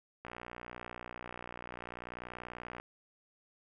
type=click train; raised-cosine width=0.5 ms; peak=-28 dBFS; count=155; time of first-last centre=0.25-2.8 s; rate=60.4 Hz; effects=none